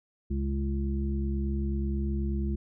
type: harmonic tone with a mistuned harmonic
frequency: 68.3 Hz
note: C#2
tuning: 25 cents flat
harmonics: 1 / 2 / 3 / 5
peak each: -28 / -39 / -33 / -38 dBFS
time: 0.3-2.56 s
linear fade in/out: 10 ms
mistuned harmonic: 3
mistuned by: +17 cents
effects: none